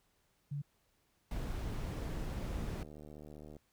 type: tone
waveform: sine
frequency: 143.5 Hz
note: D3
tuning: 40 cents flat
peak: -36 dBFS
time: 0.51-0.62 s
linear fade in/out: 10 ms
type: noise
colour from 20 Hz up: brown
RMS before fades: -39 dBFS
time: 1.31-2.83 s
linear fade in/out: 2 ms
type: click train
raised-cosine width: 2 ms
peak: -38 dBFS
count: 125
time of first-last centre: 1.92-3.567 s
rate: 75.3 Hz
effects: pink hiss -75 dBFS RMS until 3.72 s